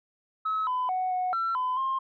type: tone with pitch steps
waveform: sine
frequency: 1288 / 1006 / 742 / 734 / 1349 / 1012 / 1062 Hz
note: E6 / B5 / F#5 / F#5 / E6 / B5 / C6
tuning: -41 / +32 / +5 / -14 / +40 / +42 / +25 cents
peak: -24 dBFS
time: 0.45-1.99 s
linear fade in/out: 10 ms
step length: 220 ms
effects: tanh soft clip ceiling -22 dBFS